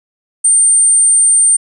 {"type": "tone", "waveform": "sine", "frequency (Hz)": 8870, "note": "C#9", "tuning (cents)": 0, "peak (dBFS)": -6, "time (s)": [0.44, 1.57], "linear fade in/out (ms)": 10, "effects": []}